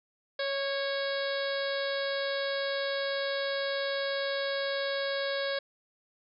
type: harmonic tone with a mistuned harmonic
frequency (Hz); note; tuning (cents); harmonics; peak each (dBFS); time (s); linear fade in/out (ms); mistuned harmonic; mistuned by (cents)
554; C#5; -1; 1 / 2 / 3 / 4 / 5 / 6 / 7 / 8 / 9; -31 / -42 / -36 / -43 / -50 / -42 / -40 / -42 / -46; 0.39-5.59; 5; 3; -20
effects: none